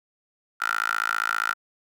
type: tone with high-pass filter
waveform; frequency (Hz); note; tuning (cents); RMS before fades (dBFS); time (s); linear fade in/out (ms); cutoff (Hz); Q
10% pulse; 55; A1; 0; -26; 0.6-1.54; 20; 1400; 8.2
effects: none